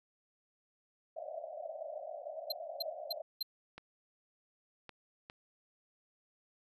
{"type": "band-pass noise", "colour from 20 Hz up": "white", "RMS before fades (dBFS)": -44, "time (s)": [1.16, 3.22], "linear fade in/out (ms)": 5, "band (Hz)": [580, 690], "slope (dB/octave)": 96}
{"type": "tone bursts", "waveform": "square", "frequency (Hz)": 4139, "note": "C8", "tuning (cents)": -20, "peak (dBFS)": -33, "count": 4, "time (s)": [2.5, 3.428], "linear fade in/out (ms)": 5, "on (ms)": 22, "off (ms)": 280}
{"type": "clicks", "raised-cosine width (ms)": 0.3, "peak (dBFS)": -31, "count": 3, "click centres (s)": [3.78, 4.893, 5.299]}
{"effects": []}